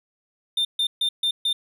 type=tone bursts; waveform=triangle; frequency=3606 Hz; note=A7; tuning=42 cents sharp; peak=-18 dBFS; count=5; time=0.57-1.53 s; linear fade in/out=5 ms; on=80 ms; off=140 ms; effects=none